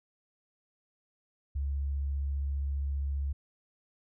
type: tone with vibrato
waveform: sine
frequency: 69.8 Hz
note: C#2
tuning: 13 cents sharp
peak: -29 dBFS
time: 1.55-3.33 s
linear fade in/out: 10 ms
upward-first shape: sine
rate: 15 Hz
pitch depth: 11 cents each way
effects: none